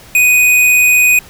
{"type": "tone", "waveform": "square", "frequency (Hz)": 2489, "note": "D#7", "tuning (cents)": 0, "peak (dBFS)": -7, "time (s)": [0.15, 1.19], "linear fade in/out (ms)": 2, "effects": ["pink hiss -38 dBFS RMS until 1.29 s"]}